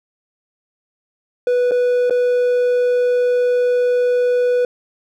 triangle tone with dropouts, 492.4 Hz, B4, 5 cents flat, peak -11 dBFS, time 1.47-4.65 s, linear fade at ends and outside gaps 2 ms, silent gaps 1.711-1.717 / 2.098-2.107 s, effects none

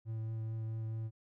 triangle tone with vibrato, 111.4 Hz, A2, 22 cents sharp, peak -34 dBFS, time 0.05-1.11 s, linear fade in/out 50 ms, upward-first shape sine, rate 4.6 Hz, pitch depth 11 cents each way, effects none

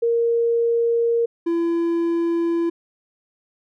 sine / triangle tone pair in turn, 466.2 / 337.2 Hz, A#4 / E4, 0 / +39 cents, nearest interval tritone, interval 561 cents, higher first, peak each -16 dBFS, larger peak neither, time 0.02-1.26 / 1.46-2.7 s, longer neither, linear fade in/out 10 ms, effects none

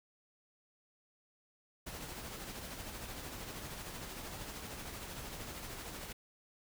pink noise with tremolo, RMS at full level -44 dBFS, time 1.86-6.13 s, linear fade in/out 10 ms, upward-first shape sine, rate 13 Hz, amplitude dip 35%, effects none

